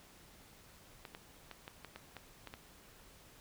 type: clicks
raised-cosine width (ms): 0.3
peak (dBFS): -30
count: 9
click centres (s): 1.052 / 1.149 / 1.513 / 1.679 / 1.847 / 1.96 / 2.167 / 2.473 / 2.539
effects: pink hiss -60 dBFS RMS until 3.4 s